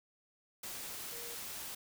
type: tone in noise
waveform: sine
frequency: 472.5 Hz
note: A#4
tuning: 23 cents sharp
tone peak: -51 dBFS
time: 1.12-1.35 s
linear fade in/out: 5 ms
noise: white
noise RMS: -44 dBFS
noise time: 0.63-1.75 s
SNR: -10 dB
effects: none